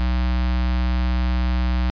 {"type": "tone with notch filter", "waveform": "square", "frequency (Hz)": 61.9, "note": "B1", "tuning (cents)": 5, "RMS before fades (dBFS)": -20, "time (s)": [0, 1.9], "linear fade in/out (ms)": 0, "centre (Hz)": 450, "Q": 1.3, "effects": ["resampled to 11025 Hz"]}